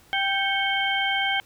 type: harmonic tone with a mistuned harmonic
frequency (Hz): 784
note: G5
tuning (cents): 0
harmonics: 1 / 2 / 3 / 4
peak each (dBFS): -27 / -27 / -27 / -27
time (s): 0.13-1.4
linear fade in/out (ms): 0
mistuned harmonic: 3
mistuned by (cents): -110
effects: pink hiss -55 dBFS RMS until 1.45 s